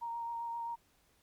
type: tone with vibrato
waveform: sine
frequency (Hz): 932.3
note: A#5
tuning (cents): 0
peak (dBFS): -36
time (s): 0.01-0.76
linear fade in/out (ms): 20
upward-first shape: sine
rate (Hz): 7.6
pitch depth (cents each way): 14
effects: pink hiss -70 dBFS RMS until 1.22 s + MP3 96 kbps